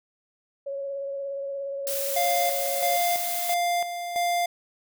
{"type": "tone with vibrato", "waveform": "sine", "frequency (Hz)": 554.4, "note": "C#5", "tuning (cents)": 0, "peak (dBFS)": -29, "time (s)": [0.66, 2.97], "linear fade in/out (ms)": 10, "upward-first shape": "triangle", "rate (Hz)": 17, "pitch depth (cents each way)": 23}
{"type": "noise", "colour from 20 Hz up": "blue", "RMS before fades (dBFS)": -30, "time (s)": [1.87, 3.54], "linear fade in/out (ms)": 0}
{"type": "tone with tremolo", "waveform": "square", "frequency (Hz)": 698.5, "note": "F5", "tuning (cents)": 0, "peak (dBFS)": -23, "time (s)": [2.16, 4.46], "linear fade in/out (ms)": 5, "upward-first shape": "square", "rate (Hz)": 1.5, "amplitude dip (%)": 60}
{"effects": []}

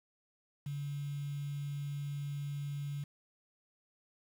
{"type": "tone with quantisation", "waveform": "sine", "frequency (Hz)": 143, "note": "D3", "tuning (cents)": -46, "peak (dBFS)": -36, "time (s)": [0.66, 3.04], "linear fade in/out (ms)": 5, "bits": 9, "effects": []}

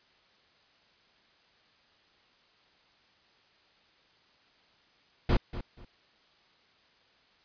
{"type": "noise with echo", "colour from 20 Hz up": "brown", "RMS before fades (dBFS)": -23, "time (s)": [5.29, 5.37], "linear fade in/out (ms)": 5, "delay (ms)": 240, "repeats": 2, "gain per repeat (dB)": -13, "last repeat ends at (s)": 5.85, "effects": ["white hiss -64 dBFS RMS until 7.44 s", "resampled to 11025 Hz"]}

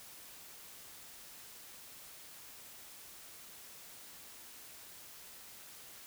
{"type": "silence", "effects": ["white hiss -53 dBFS RMS until 6.06 s"]}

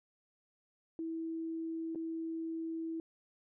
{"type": "tone with dropouts", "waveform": "sine", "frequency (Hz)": 326.3, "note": "E4", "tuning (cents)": -18, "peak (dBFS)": -36, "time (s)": [0.99, 3], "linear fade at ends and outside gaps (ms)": 1, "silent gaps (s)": [1.949, 1.957], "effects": []}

